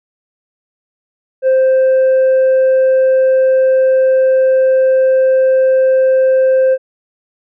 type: tone with tanh clipping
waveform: triangle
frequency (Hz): 523.3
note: C5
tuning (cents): 0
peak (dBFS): -8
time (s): 1.42-6.78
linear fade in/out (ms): 50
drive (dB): 7
effects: none